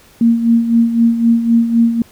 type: tone with tremolo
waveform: sine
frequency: 231.7 Hz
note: A#3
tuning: 10 cents flat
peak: -6 dBFS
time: 0.21-2.02 s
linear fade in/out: 2 ms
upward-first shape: sine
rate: 3.9 Hz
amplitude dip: 65%
effects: pink hiss -46 dBFS RMS until 2.11 s